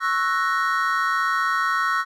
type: chord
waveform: triangle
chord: F# dominant seventh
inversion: second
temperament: equal with one note detuned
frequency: 1103.6 / 1318.5 / 1480 / 1864.7 Hz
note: C#6 / E6 / F#6 / A#6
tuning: -8 / 0 / 0 / 0 cents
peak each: -23 / -22 / -24 / -25 dBFS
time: 0-2.05 s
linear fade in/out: 50 ms
effects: none